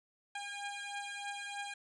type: beating tone pair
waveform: 15% pulse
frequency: 808 / 811.2 Hz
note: G#5 / G#5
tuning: -48 / -41 cents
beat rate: 3.2 Hz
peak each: -36 / -38 dBFS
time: 0.35-1.74 s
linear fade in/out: 5 ms
effects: resampled to 22050 Hz